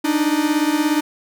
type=beating tone pair; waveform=45% pulse; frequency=293.7 / 310.7 Hz; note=D4 / D#4; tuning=0 / -2 cents; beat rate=17 Hz; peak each=-19 dBFS; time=0.04-1.01 s; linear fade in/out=10 ms; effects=none